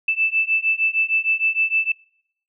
sine beating tone pair, 2637 / 2643.5 Hz, E7 / E7, 0 / +4 cents, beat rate 6.5 Hz, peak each -21 / -20 dBFS, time 0.08-1.92 s, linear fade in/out 5 ms, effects noise-tail reverb RT60 0.7 s tail -26 dB re dry

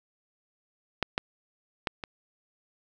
clicks, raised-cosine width 0.3 ms, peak -9 / -10 / -11 / -19 dBFS, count 4, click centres 1.027 / 1.179 / 1.872 / 2.038 s, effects none

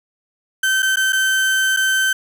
35% pulse tone with dropouts, 1544 Hz, G6, 27 cents flat, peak -13 dBFS, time 0.63-2.13 s, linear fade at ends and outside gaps 5 ms, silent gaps 0.823-0.827 / 0.959-0.969 / 1.124-1.129 / 1.765-1.77 s, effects none

